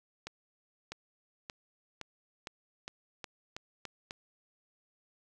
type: accelerating click train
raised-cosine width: 0.2 ms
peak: -23 dBFS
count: 10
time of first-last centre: 0.27-4.109 s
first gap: 650 ms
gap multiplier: 0.89
effects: none